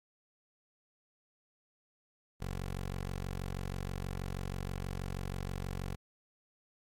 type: tone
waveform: 15% pulse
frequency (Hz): 46.25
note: F#1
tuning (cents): 0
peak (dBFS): -30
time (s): 2.4-5.96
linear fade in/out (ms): 20
effects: MP3 64 kbps